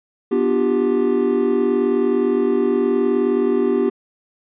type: chord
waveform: triangle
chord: G dominant seventh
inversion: first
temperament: just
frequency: 245 / 294 / 352.8 / 392 Hz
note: B3 / D4 / F4 / G4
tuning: -14 / +2 / +18 / 0 cents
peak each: -19 / -22 / -20 / -16 dBFS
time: 0.31-3.9 s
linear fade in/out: 10 ms
effects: resampled to 8000 Hz